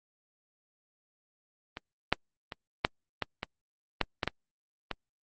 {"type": "clicks", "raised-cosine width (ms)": 0.3, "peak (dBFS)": [-22, -6, -21, -6, -13, -16, -8, -11, -11, -16], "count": 10, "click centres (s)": [1.771, 2.126, 2.522, 2.849, 3.223, 3.431, 4.013, 4.232, 4.276, 4.913], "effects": ["Opus 32 kbps"]}